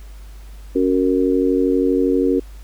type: chord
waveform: sine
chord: F# major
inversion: second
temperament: just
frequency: 277.5 / 370 / 462.5 Hz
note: C#4 / F#4 / A#4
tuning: +2 / 0 / -14 cents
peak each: -17 / -19 / -19 dBFS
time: 0.75-2.4 s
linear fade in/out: 10 ms
effects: added 50 Hz sine -34 dBFS peak until 2.63 s + pink hiss -50 dBFS RMS until 2.63 s